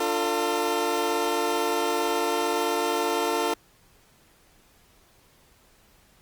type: chord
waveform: 20% pulse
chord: D minor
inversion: none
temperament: equal with one note detuned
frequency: 293.7 / 349.2 / 449.5 Hz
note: D4 / F4 / A4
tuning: 0 / 0 / +37 cents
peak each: -27 / -23 / -21 dBFS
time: 0-3.54 s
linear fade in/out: 5 ms
effects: pink hiss -59 dBFS RMS until 6.21 s + Opus 48 kbps